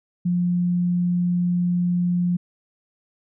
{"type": "tone", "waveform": "sine", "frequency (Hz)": 176.6, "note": "F3", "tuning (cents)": 20, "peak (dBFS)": -18, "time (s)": [0.25, 2.37], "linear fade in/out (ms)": 10, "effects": []}